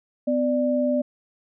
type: tone pair together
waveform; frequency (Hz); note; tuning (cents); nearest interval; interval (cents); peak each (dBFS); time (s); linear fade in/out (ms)
sine; 252.8 / 591; B3 / D5; +41 / +11; octave + minor third; 1470; -22; 0.27-1.02; 10
effects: none